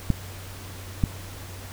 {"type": "clicks", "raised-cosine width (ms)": 5, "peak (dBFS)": -7, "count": 2, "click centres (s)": [0.103, 1.038], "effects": ["added 94 Hz sine -39 dBFS peak until 1.72 s", "pink hiss -42 dBFS RMS until 1.72 s"]}